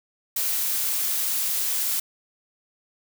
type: noise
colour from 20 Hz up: blue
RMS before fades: -25 dBFS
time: 0.36-2 s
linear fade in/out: 5 ms
effects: none